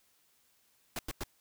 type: noise bursts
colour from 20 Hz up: pink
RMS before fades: -37 dBFS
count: 3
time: 0.96-1.236 s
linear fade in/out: 2 ms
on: 30 ms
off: 93 ms
effects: white hiss -70 dBFS RMS until 1.4 s